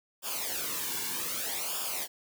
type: noise with flanger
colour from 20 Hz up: white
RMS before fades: -34 dBFS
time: 0.22-2.08 s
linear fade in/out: 50 ms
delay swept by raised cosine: 0.49 to 1.59 ms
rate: 0.64 Hz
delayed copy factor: -0.75
effects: none